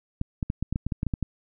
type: clicks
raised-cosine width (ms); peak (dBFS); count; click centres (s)
5; -14; 12; 0.214 / 0.428 / 0.501 / 0.626 / 0.726 / 0.759 / 0.866 / 0.922 / 1.031 / 1.067 / 1.138 / 1.227
effects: none